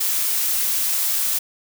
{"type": "noise", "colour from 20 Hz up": "blue", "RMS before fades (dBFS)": -21, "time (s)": [0, 1.39], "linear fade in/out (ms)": 10, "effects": []}